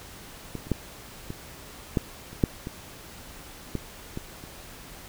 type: clicks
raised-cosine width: 3 ms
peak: -20 / -28 / -10 / -21 / -9 / -29 / -6 / -20 / -15 / -19 / -30 dBFS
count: 11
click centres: 0.553 / 0.67 / 0.717 / 1.304 / 1.972 / 2.33 / 2.438 / 2.671 / 3.753 / 4.174 / 4.439 s
effects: pink hiss -45 dBFS RMS until 5.08 s